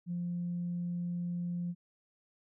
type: tone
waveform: sine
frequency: 174.61 Hz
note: F3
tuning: in tune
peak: -32 dBFS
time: 0.06-1.75 s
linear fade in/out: 50 ms
effects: tanh soft clip ceiling -28 dBFS